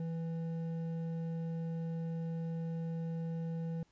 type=tone with hard clipping; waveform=sine; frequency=164.81 Hz; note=E3; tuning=in tune; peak=-37 dBFS; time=0-3.83 s; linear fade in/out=2 ms; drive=7 dB; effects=pink hiss -72 dBFS RMS until 3.91 s + resampled to 16000 Hz